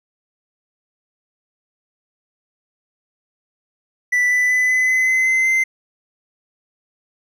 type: tone with pitch steps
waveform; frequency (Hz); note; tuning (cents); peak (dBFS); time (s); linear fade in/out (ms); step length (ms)
triangle; 1975.5 / 1989.2 / 2003 / 2017 / 2031 / 2045 / 2059 / 2074; B6 / B6 / B6 / B6 / B6 / C7 / C7 / C7; 0 / +12 / +24 / +36 / +48 / -40 / -28 / -16; -12; 4.12-5.64; 10; 190
effects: none